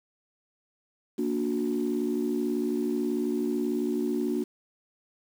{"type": "chord", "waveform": "sine", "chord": "Bb augmented", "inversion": "none", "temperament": "just", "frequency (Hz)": [233.1, 291.4, 364.2], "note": ["Bb3", "D4", "F#4"], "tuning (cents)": [0, -13, -27], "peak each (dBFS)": -29, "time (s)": [1.18, 4.44], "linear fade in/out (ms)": 10, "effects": ["tanh soft clip ceiling -18 dBFS", "8-bit"]}